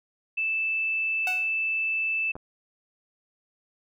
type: tone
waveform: sine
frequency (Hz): 2637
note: E7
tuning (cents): 0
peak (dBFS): -24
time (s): 0.37-2.32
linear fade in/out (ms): 10
type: tone with exponential decay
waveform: sawtooth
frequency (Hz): 740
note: F#5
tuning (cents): 0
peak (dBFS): -24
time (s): 1.27-1.55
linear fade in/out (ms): 2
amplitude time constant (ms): 59
type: clicks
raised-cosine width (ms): 1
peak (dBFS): -24 / -32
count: 2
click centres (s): 2.355 / 2.365
effects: none